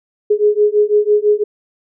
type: beating tone pair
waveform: sine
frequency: 415.3 / 421.3 Hz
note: G#4 / G#4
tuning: 0 / +25 cents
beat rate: 6 Hz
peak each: -13 dBFS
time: 0.3-1.44 s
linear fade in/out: 10 ms
effects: none